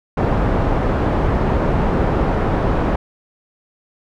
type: low-pass noise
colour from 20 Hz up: pink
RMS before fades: -17 dBFS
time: 0.17-2.96 s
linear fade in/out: 5 ms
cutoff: 1000 Hz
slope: 12 dB/octave
effects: none